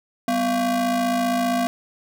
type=ring-modulated tone; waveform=square; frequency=221.2 Hz; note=A3; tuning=9 cents sharp; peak=-17 dBFS; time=0.28-1.67 s; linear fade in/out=0 ms; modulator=470 Hz; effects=none